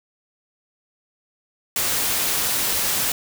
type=noise; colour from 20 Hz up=white; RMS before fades=-22 dBFS; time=1.76-3.12 s; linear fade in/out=2 ms; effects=none